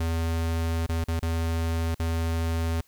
square tone with dropouts, 82.41 Hz, E2, in tune, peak -25 dBFS, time 0-2.81 s, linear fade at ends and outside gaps 5 ms, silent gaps 0.864-0.891 / 1.041-1.082 / 1.195-1.226 / 1.947-1.996 s, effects white hiss -62 dBFS RMS until 2.87 s

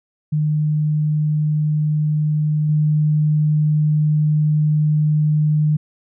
sine tone with level steps, 151.9 Hz, D#3, 41 cents flat, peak -15 / -13 dBFS, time 0.32-5.77 s, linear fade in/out 10 ms, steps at 2.69 s, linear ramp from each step 2 ms, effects none

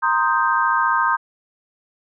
sine chord, C minor seventh, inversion third, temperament equal, 932.3 / 1046.5 / 1244.5 / 1568 Hz, Bb5 / C6 / Eb6 / G6, 0 / 0 / 0 / 0 cents, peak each -21 dBFS, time 0.02-1.17 s, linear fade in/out 20 ms, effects none

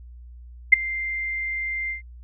sine tone with ADSR envelope, 2093 Hz, C7, in tune, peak -4 dBFS, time 0.72-2.02 s, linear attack 12 ms, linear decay 11 ms, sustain -21 dB, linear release 120 ms, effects added 60 Hz sine -40 dBFS peak until 2.23 s

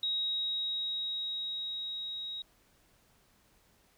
sine tone with level ramp, 3800 Hz, A#7, 33 cents sharp, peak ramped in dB -29 to -37 dBFS, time 0.03-2.42 s, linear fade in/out 2 ms, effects pink hiss -67 dBFS RMS until 3.97 s

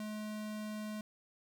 square tone, 213.1 Hz, G#3, 45 cents sharp, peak -40 dBFS, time 0-1.01 s, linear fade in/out 2 ms, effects none

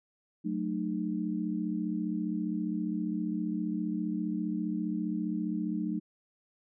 sine chord, D# diminished, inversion first, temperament equal with one note detuned, 185 / 220 / 304.7 Hz, F#3 / A3 / D#4, 0 / 0 / -36 cents, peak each -34 dBFS, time 0.44-6 s, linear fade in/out 20 ms, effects none

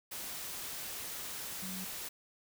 sine tone in noise, 187.8 Hz, F#3, 26 cents sharp, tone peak -42 dBFS, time 1.62-1.85 s, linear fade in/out 10 ms, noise white, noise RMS -42 dBFS, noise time 0.11-2.09 s, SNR -3 dB, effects none

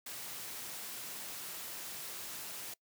white noise, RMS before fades -44 dBFS, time 0.06-2.74 s, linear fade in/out 5 ms, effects noise-tail reverb RT60 0.1 s tail -23 dB re dry + high-pass 100 Hz 12 dB/octave

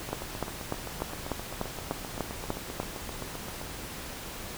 two click trains, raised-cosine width 1 ms, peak -23 / -15 dBFS, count 28 / 10, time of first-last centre 0.09-3.615 / 0.13-2.801 s, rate 7.66 / 3.37 Hz, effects pink hiss -40 dBFS RMS until 4.57 s

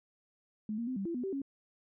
sine tone with pitch steps, 213.8 / 233.7 / 257.1 / 195.9 / 337.7 / 247.2 / 386.7 / 275.5 Hz, A3 / A#3 / C4 / G3 / E4 / B3 / G4 / C#4, -49 / +5 / -30 / -1 / +42 / +2 / -24 / -11 cents, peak -33 dBFS, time 0.69-1.418 s, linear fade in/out 2 ms, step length 91 ms, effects none

